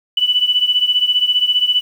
sine beating tone pair, 2970 / 2985 Hz, F#7 / F#7, +6 / +15 cents, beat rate 15 Hz, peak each -14 / -17 dBFS, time 0.17-1.81 s, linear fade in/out 5 ms, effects 7-bit

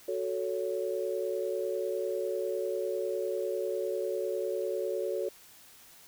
sine chord, F# minor, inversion none, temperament equal with one note detuned, 370 / 440 / 560.2 Hz, F#4 / A4 / C#5, 0 / 0 / +18 cents, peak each -34 dBFS, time 0.08-5.29 s, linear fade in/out 5 ms, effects white hiss -55 dBFS RMS until 6.07 s

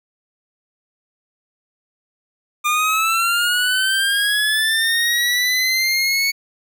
25% pulse linear sweep, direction up, 1200 to 2226 Hz, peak -12 dBFS, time 2.64-6.32 s, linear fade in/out 20 ms, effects none

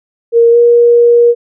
sine tone with pitch glide, 466.2 to 474.6 Hz, A#4 to A#4, 0 to +31 cents, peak -3 dBFS, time 0.32-1.35 s, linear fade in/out 50 ms, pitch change +31 cents, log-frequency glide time 0.51-0.57 s, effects none

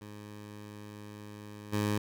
15% pulse tone with level steps, 104.4 Hz, G#2, 10 cents sharp, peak -38 / -22 dBFS, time 0.01-1.98 s, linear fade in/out 5 ms, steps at 1.72 s, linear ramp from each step 20 ms, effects none

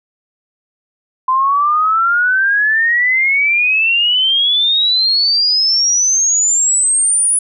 sine exponential sweep, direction up, 1025 to 9956 Hz, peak -10 dBFS, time 1.28-7.39 s, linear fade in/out 5 ms, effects none

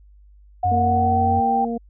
sine tone with pitch glide, 726 to 782.6 Hz, F#5 to G5, -33 to -3 cents, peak -17 dBFS, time 0.63-1.65 s, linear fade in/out 5 ms, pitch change +130 cents, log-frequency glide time 0.75-1.39 s
triangle tone, 91 Hz, F#2, 28 cents flat, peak -20 dBFS, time 0.64-1.41 s, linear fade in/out 20 ms
harmonic tone, 233.1 Hz, A#3, in tune, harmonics 1 / 2 / 3, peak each -24 / -28 / -31 dBFS, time 0.71-1.78 s, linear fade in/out 10 ms
effects added 50 Hz sine -46 dBFS peak until 1.89 s

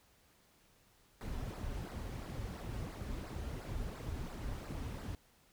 brown noise with flanger, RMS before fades -42 dBFS, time 1.21-5.15 s, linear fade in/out 0 ms, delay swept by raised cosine 0.31 to 6.21 ms, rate 2.9 Hz, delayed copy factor -0.7, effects pink hiss -68 dBFS RMS until 5.52 s

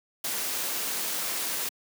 white noise with amplitude modulation, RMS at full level -29 dBFS, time 0.24-1.69 s, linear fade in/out 5 ms, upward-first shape sine, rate 286 Hz, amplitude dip 35%, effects high-pass 200 Hz 12 dB/octave

